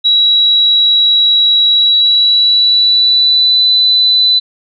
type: tone with pitch glide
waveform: sine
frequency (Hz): 3885 to 3997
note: B7 to B7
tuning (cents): -29 to +20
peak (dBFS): -6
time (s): 0.04-4.4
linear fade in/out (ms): 20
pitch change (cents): +49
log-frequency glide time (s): 1.7-3.66
effects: none